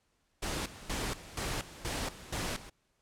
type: noise with tremolo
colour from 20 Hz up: pink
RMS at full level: -35 dBFS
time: 0.42-2.7 s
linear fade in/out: 10 ms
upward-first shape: square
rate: 2.1 Hz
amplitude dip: 80%
effects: pink hiss -75 dBFS RMS until 3.01 s + low-pass 10000 Hz 12 dB/octave